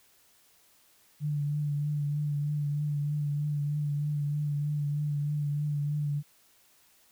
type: tone with vibrato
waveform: sine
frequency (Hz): 146.83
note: D3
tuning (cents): 0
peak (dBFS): -27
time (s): 1.2-6.23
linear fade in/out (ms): 50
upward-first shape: triangle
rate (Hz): 3.2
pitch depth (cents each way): 32
effects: white hiss -63 dBFS RMS until 7.11 s